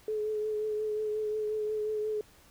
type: tone with vibrato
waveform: sine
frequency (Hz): 427.7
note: A4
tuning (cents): -49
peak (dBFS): -29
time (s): 0.08-2.21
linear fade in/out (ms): 2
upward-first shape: triangle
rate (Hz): 5.6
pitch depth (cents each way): 26
effects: pink hiss -59 dBFS RMS until 2.5 s